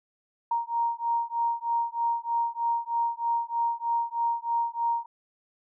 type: beating tone pair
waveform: sine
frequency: 932.3 / 935.5 Hz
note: A#5 / A#5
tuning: 0 / +6 cents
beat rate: 3.2 Hz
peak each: -28 dBFS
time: 0.51-5.06 s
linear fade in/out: 5 ms
effects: none